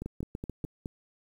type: two click trains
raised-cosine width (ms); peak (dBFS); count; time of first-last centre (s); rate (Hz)
3; -23 / -22; 5 / 5; 0.02-0.859 / 0.06-0.642; 4.77 / 6.87
effects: 9-bit